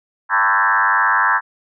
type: tone with frequency modulation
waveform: sine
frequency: 1325 Hz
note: E6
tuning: 9 cents sharp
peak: -12 dBFS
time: 0.29-1.41 s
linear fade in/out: 50 ms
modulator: 103 Hz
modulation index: 4.2
effects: none